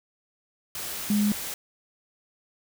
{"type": "tone in noise", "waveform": "sine", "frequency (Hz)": 207.3, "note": "G#3", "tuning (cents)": -3, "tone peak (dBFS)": -20, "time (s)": [1.1, 1.32], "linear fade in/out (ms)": 2, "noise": "white", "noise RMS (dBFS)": -34, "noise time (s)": [0.75, 1.54], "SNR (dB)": 11, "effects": []}